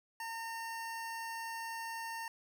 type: tone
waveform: 25% pulse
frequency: 912 Hz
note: A#5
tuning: 38 cents flat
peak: -36 dBFS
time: 0.2-2.28 s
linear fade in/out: 2 ms
effects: none